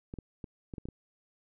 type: clicks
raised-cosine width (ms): 3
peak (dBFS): -27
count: 7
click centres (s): 0.139 / 0.187 / 0.442 / 0.738 / 0.782 / 0.855 / 0.887
effects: none